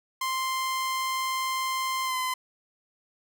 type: tone with pitch glide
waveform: sawtooth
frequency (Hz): 1046.5 to 1025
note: C6 to C6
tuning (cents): 0 to -36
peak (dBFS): -23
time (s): 0.21-2.34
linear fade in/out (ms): 5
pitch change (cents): -36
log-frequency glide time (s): 2.04-2.16
effects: none